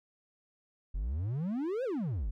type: exponential two-way sweep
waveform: triangle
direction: up then down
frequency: 41.2 to 550 to 41.2 Hz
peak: -29 dBFS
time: 0.94-2.31 s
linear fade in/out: 10 ms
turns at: 1.84 s
effects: none